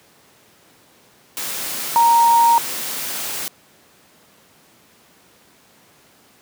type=tone in noise; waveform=sine; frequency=932.3 Hz; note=A#5; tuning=in tune; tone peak=-10 dBFS; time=1.96-2.58 s; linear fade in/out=0 ms; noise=white; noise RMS=-26 dBFS; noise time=1.37-3.48 s; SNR=+13 dB; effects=pink hiss -52 dBFS RMS until 6.41 s + high-pass 150 Hz 12 dB/octave